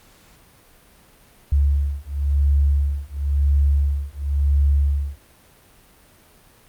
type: beating tone pair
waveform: sine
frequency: 70.4 / 71.36 Hz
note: C#2 / D2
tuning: +27 / -49 cents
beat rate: 0.96 Hz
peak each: -19 dBFS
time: 1.52-5.18 s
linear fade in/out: 5 ms
effects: pink hiss -52 dBFS RMS until 6.68 s + Opus 48 kbps